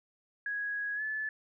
sine tone with pitch glide, 1661.2 to 1732.7 Hz, G#6 to A6, 0 to -27 cents, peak -32 dBFS, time 0.46-1.29 s, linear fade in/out 2 ms, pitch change +73 cents, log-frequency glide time 0.95-1.02 s, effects none

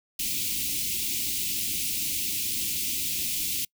white band-stop noise, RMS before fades -29 dBFS, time 0.19-3.65 s, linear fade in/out 5 ms, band 350 to 2300 Hz, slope 48 dB/octave, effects noise-tail reverb RT60 0.1 s tail -26 dB re dry

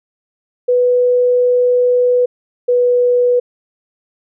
sine tone pair in turn, 493.9 / 490.8 Hz, B4 / B4, 0 / -11 cents, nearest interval unison, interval 11 cents, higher first, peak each -9 dBFS, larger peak neither, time 0.68-2.26 / 2.68-3.4 s, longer first, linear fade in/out 10 ms, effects none

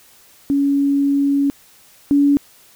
sine tone pair in turn, 280.6 / 284.4 Hz, C#4 / C#4, +21 / +45 cents, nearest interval unison, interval 24 cents, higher second, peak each -13 / -10 dBFS, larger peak second, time 0.5-1.5 / 2.11-2.37 s, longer first, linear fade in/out 0 ms, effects white hiss -49 dBFS RMS until 2.75 s

